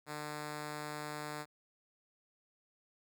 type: tone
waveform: 5% pulse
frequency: 150 Hz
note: D3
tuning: 37 cents sharp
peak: -29 dBFS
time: 0.06-1.46 s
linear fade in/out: 50 ms
effects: none